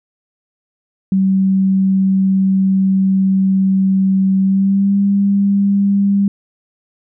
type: tone with pitch glide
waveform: sine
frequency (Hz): 191.6 to 199.28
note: G3 to G3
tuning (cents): -39 to +29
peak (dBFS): -10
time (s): 1.12-6.28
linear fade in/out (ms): 2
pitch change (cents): +68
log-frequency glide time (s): 4.4-4.96
effects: none